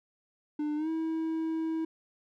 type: tone with pitch glide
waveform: triangle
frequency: 299 to 322.3 Hz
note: D4 to E4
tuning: +31 to -39 cents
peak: -27 dBFS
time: 0.59-1.85 s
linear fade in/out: 5 ms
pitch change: +130 cents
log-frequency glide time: 0.76-0.89 s
effects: none